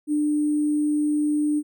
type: tone with sample-and-hold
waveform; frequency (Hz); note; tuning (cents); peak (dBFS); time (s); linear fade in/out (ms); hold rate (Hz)
sine; 298.3; D4; +27; -19; 0.07-1.63; 50; 8820
effects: none